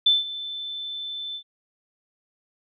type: tone with ADSR envelope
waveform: sine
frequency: 3528 Hz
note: A7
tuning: 4 cents sharp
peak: -13 dBFS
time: 0.06-1.43 s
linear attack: 7 ms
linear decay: 170 ms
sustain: -17 dB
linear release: 78 ms
effects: none